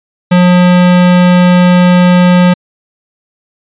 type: tone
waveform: square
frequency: 179 Hz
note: F3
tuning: 43 cents sharp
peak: -4 dBFS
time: 0.31-2.54 s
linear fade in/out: 10 ms
effects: resampled to 8000 Hz